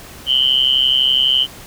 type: tone with amplitude modulation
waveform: sine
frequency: 3042 Hz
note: F#7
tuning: 47 cents sharp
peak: -7 dBFS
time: 0.26-1.47 s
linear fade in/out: 50 ms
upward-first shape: sine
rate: 132 Hz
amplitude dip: 100%
effects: pink hiss -37 dBFS RMS until 1.66 s